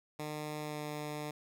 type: tone with pitch glide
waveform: 10% pulse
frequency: 151.3 to 149.74 Hz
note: D#3 to D3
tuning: -48 to +34 cents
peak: -30 dBFS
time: 0.19-1.31 s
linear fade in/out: 5 ms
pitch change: -18 cents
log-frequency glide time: 0.61-0.79 s
effects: none